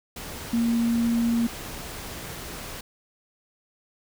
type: tone in noise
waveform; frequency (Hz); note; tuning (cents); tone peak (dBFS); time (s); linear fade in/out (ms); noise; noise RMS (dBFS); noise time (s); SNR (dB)
sine; 233.1; A#3; 0; -20; 0.53-1.47; 5; pink; -37; 0.16-2.81; +14
effects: none

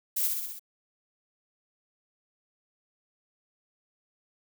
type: noise with echo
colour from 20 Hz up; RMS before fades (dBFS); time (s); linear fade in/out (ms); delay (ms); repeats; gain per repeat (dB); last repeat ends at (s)
violet; -28; 0.16-0.28; 10; 63; 5; -3; 0.595
effects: none

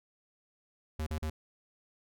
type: tone bursts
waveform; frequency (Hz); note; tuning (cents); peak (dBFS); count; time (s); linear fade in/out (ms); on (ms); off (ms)
square; 77.78; D#2; 0; -33; 3; 0.99-1.3; 5; 76; 41
effects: none

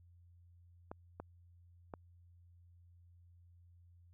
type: clicks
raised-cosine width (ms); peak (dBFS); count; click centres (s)
1; -30; 3; 0.915 / 1.2 / 1.938
effects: added 87 Hz sine -60 dBFS peak until 4.13 s

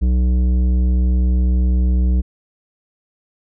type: tone with tanh clipping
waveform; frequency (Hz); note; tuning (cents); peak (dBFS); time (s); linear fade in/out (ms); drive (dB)
sine; 62; B1; +7; -14; 0.01-2.22; 20; 11
effects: none

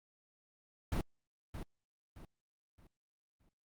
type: noise with echo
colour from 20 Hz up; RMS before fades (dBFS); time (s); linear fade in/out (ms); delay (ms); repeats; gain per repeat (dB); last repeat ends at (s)
brown; -34; 0.92-1.01; 2; 620; 4; -9; 3.49
effects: Opus 48 kbps

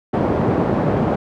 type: band-pass noise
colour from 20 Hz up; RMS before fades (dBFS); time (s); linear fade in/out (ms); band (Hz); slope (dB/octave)
pink; -18; 0.13-1.16; 10; 140 to 690; 12
effects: none

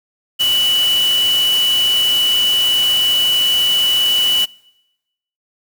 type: tone in noise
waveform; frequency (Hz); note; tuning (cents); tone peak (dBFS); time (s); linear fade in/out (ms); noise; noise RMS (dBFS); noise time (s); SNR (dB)
sine; 2960; F#7; 0; -12; 0.39-4.46; 20; white; -25; 0.39-4.46; +10
effects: noise-tail reverb RT60 1.0 s tail -25 dB re dry

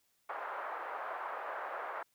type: band-pass noise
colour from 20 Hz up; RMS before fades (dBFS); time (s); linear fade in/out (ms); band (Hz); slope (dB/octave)
white; -41; 0.29-2.03; 5; 540 to 1400; 24
effects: white hiss -75 dBFS RMS until 2.14 s

